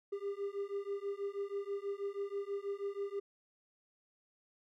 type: beating tone pair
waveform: triangle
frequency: 397.3 / 403.5 Hz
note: G4 / G#4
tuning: +23 / -50 cents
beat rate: 6.2 Hz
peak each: -38 / -38 dBFS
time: 0.12-3.2 s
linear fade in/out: 10 ms
effects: none